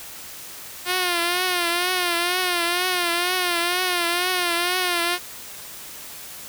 5% pulse tone with vibrato, 354.3 Hz, F4, 25 cents sharp, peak -9 dBFS, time 0.85-5.19 s, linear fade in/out 50 ms, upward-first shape triangle, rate 2.1 Hz, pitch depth 81 cents each way, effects white hiss -38 dBFS RMS until 6.48 s

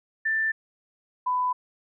sine tone pair in turn, 1774 / 998.8 Hz, A6 / B5, +14 / +19 cents, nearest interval minor seventh, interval 995 cents, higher first, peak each -22 dBFS, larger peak neither, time 0.25-0.52 / 1.26-1.53 s, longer neither, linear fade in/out 10 ms, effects none

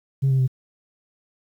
sine tone with pitch steps, 135.7 / 132.68 / 129.72 Hz, C#3 / C3 / C3, -36 / +25 / -15 cents, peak -14 dBFS, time 0.22-0.478 s, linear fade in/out 20 ms, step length 86 ms, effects tanh soft clip ceiling -14 dBFS + 9-bit

